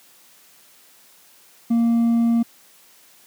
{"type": "tone with hard clipping", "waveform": "sine", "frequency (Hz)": 232.5, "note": "A#3", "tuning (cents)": -4, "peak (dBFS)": -15, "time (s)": [1.7, 2.43], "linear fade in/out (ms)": 10, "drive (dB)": 2, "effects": ["white hiss -52 dBFS RMS until 3.26 s", "high-pass 150 Hz 12 dB/octave"]}